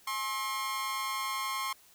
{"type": "tone with amplitude modulation", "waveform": "sawtooth", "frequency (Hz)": 1070, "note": "C6", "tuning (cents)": 38, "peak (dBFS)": -25, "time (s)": [0.07, 1.73], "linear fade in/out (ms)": 5, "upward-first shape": "sine", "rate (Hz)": 229, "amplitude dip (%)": 70, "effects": ["white hiss -60 dBFS RMS until 1.94 s"]}